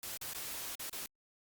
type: noise with dropouts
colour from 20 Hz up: white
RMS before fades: -42 dBFS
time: 0.03-1.06 s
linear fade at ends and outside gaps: 1 ms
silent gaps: 0.172-0.213 / 0.334-0.347 / 0.752-0.796 / 0.896-0.928 s
effects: Opus 48 kbps